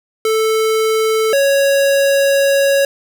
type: tone pair in turn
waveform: square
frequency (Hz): 440 / 554.4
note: A4 / C#5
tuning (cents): 0 / 0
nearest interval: major third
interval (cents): 400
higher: second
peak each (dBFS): -13 / -11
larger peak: second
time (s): 0.25-1.33 / 1.33-2.85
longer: second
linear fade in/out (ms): 2
effects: none